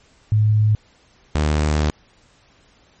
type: tone pair in turn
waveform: sine / sawtooth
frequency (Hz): 107 / 75.66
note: A2 / D#2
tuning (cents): -48 / -48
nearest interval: tritone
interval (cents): 600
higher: first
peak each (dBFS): -12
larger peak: neither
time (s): 0.32-0.75 / 1.35-1.9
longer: second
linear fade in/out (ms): 0
effects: pink hiss -55 dBFS RMS until 3 s + MP3 32 kbps